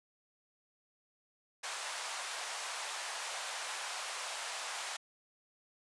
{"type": "band-pass noise", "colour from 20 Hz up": "pink", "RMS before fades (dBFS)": -41, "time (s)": [1.63, 4.97], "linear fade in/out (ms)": 10, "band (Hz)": [700, 10000], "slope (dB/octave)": 24, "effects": ["resampled to 24000 Hz"]}